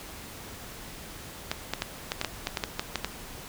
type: clicks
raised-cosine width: 0.2 ms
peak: -10 dBFS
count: 12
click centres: 1.515 / 1.736 / 1.821 / 2.119 / 2.214 / 2.247 / 2.471 / 2.572 / 2.638 / 2.795 / 2.957 / 3.046 s
effects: pink hiss -43 dBFS RMS until 3.48 s

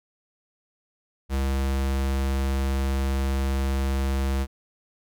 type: tone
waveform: square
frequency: 67.5 Hz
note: C#2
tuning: 45 cents flat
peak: -23 dBFS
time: 1.29-4.47 s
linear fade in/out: 50 ms
effects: none

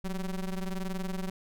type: ring-modulated tone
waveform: square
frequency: 95.9 Hz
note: G2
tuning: 37 cents flat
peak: -29 dBFS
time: 0.04-1.3 s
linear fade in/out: 5 ms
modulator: 85.3 Hz
effects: none

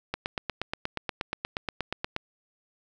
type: click train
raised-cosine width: 0.3 ms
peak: -13 dBFS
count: 18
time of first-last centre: 0.14-2.164 s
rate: 8.4 Hz
effects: none

